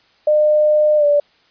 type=tone with pitch glide; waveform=sine; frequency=605 to 582.7 Hz; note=D#5 to D5; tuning=-49 to -14 cents; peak=-10 dBFS; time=0.27-1.2 s; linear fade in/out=5 ms; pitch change=-65 cents; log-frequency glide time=0.97-1.05 s; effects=white hiss -55 dBFS RMS until 1.5 s + resampled to 11025 Hz